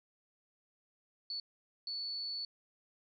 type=tone bursts at uneven times; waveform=sine; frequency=4447 Hz; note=C#8; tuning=5 cents sharp; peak=-37 dBFS; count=2; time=1.3-1.4 / 1.87-2.45 s; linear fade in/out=2 ms; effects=none